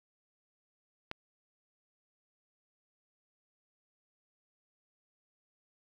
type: click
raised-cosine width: 0.3 ms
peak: -21 dBFS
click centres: 1.114 s
effects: 9-bit